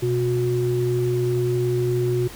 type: tone pair together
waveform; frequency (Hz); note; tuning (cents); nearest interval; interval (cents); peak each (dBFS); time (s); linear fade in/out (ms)
sine; 124.8 / 362.5; B2 / F#4; +19 / -35; octave + tritone; 1846; -22 / -21; 0.02-2.28; 10
effects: pink hiss -40 dBFS RMS until 2.35 s